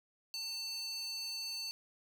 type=tone with high-pass filter; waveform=square; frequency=898 Hz; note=A5; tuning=35 cents sharp; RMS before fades=-41 dBFS; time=0.34-1.71 s; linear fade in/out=0 ms; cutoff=4000 Hz; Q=8.3; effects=none